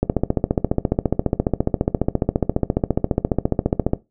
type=click train; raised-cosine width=2 ms; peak=-3 dBFS; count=58; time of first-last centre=0.03-3.934 s; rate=14.6 Hz; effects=noise-tail reverb RT60 0.2 s tail -17 dB re dry